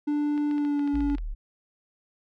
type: tone with pitch glide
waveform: triangle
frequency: 294.4 to 285.9 Hz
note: D4 to D4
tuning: +4 to -46 cents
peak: -21 dBFS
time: 0.07-1.16 s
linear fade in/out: 10 ms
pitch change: -50 cents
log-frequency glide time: 0.5-0.9 s
type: clicks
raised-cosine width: 0.3 ms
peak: -29 dBFS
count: 11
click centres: 0.378 / 0.512 / 0.581 / 0.65 / 0.794 / 0.876 / 0.955 / 1.006 / 1.1 / 1.15 / 1.183 s
type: linear sweep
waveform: sine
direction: down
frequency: 59.8 to 31.96 Hz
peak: -29 dBFS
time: 0.93-1.35 s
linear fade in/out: 20 ms
effects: none